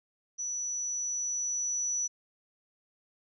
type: tone with level ramp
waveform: sine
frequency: 5920 Hz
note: F#8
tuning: in tune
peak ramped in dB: -32 to -28 dBFS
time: 0.38-2.08 s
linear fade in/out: 20 ms
effects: none